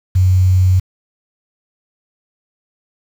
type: tone with quantisation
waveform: sine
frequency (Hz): 92.5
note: F#2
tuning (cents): 0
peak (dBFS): -8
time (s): 0.15-0.8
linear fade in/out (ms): 10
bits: 6
effects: none